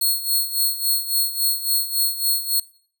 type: tone with tremolo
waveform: 10% pulse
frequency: 4311 Hz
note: C#8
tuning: 49 cents flat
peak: -9 dBFS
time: 0.01-2.6 s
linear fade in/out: 5 ms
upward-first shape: sine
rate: 3.6 Hz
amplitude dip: 75%
effects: noise-tail reverb RT60 0.5 s tail -20 dB re dry